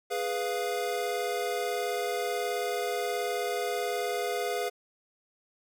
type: chord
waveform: square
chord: F diminished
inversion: first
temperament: equal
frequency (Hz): 415.3 / 493.9 / 698.5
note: Ab4 / Cb5 / F5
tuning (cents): 0 / 0 / 0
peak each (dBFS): -34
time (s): 0.1-4.7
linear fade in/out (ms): 20
effects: none